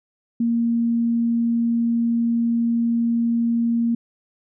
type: tone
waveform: sine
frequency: 233.1 Hz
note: A#3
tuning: in tune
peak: -17 dBFS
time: 0.4-3.95 s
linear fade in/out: 5 ms
effects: none